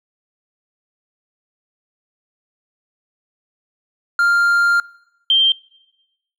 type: tone pair in turn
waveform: triangle / sine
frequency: 1396.9 / 3155 Hz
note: F6 / G7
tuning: 0 / +10 cents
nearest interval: octave + major second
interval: 1410 cents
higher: second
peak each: -10 dBFS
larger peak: neither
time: 4.19-4.8 / 5.3-5.52 s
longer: first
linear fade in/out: 2 ms
effects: noise-tail reverb RT60 1.0 s tail -24 dB re dry